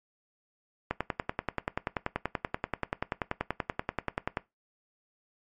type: click train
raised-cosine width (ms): 0.5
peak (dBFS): -13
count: 37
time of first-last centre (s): 0.91-4.372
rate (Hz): 10.4
effects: noise-tail reverb RT60 0.2 s tail -19 dB re dry + MP3 48 kbps